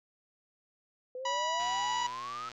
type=exponential sweep; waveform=sine; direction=up; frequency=498.2 to 1312 Hz; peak=-37 dBFS; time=1.15-2.49 s; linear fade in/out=2 ms
type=harmonic tone; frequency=977 Hz; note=B5; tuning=19 cents flat; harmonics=1 / 2 / 3 / 4 / 5 / 6 / 7; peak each=-31 / -40 / -39 / -45 / -47 / -48 / -46 dBFS; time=1.25-2.07 s; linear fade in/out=5 ms
type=click train; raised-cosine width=0.2 ms; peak=-28 dBFS; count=111; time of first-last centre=1.6-2.517 s; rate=120 Hz
effects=none